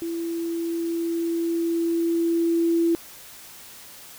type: tone with level ramp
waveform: sine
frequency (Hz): 335.2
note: E4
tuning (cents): +29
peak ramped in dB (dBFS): -26 to -17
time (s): 0.02-2.95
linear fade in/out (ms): 0
effects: white hiss -44 dBFS RMS until 4.18 s